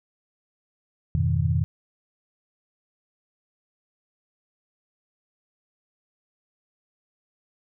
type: chord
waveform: sine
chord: F half-diminished seventh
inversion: none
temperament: equal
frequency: 87.31 / 103.83 / 123.47 / 155.56 Hz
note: F2 / Ab2 / Cb3 / Eb3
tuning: 0 / 0 / 0 / 0 cents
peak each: -24 / -29 / -25 / -25 dBFS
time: 1.15-1.64 s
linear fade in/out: 0 ms
effects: none